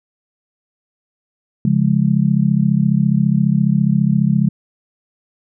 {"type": "chord", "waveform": "sine", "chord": "Db major", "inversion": "none", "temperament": "just", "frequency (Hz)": [138.59, 173.24, 207.9], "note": ["Db3", "F3", "Ab3"], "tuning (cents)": [0, -14, 2], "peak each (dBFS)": -16, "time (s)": [1.65, 4.49], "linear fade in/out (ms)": 2, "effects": []}